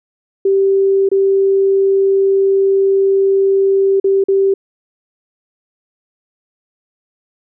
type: tone with dropouts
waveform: sine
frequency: 390 Hz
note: G4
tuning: 9 cents flat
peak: -9 dBFS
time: 0.45-4.54 s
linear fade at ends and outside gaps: 5 ms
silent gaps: 1.09-1.115 / 4-4.042 / 4.24-4.284 s
effects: none